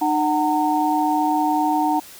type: tone cluster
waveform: sine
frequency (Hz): 304.2 / 746 / 915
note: D#4 / F#5 / A#5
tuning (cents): -39 / +14 / -32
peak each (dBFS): -21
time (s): 0.01-2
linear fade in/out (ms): 10
effects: white hiss -42 dBFS RMS until 2.19 s